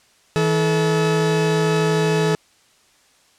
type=tone pair together; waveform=40% pulse; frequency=161.41 / 430.9 Hz; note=E3 / A4; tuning=-36 / -36 cents; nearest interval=octave + perfect fourth; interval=1700 cents; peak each=-18 dBFS; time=0.36-2.35 s; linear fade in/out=0 ms; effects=white hiss -56 dBFS RMS until 3.38 s + low-pass 8000 Hz 12 dB/octave